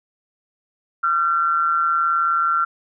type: tone with amplitude modulation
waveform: sine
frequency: 1367 Hz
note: F6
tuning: 37 cents flat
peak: -13 dBFS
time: 1.03-2.65 s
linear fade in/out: 10 ms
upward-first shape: sine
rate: 159 Hz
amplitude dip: 65%
effects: none